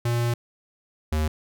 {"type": "tone pair in turn", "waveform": "square", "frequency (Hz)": [118.9, 77.29], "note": ["A#2", "D#2"], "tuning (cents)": [35, -11], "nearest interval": "perfect fifth", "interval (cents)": 746, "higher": "first", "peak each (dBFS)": -22, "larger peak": "neither", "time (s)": [[0.05, 0.34], [1.12, 1.28]], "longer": "first", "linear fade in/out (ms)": 5, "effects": []}